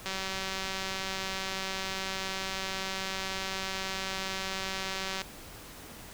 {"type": "click train", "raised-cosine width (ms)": 0.2, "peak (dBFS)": -17, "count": 986, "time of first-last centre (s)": [0.06, 5.217], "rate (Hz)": 191, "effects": ["pink hiss -47 dBFS RMS until 6.13 s"]}